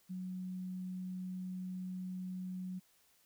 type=tone; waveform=sine; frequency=184.3 Hz; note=F#3; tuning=7 cents flat; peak=-39 dBFS; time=0.09-2.8 s; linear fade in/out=20 ms; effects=white hiss -70 dBFS RMS until 3.25 s